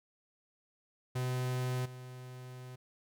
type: tone with level steps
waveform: 45% pulse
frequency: 126.8 Hz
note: B2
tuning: 46 cents sharp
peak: -32 / -45 dBFS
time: 1.15-2.76 s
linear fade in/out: 10 ms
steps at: 1.85 s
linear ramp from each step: 10 ms
effects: none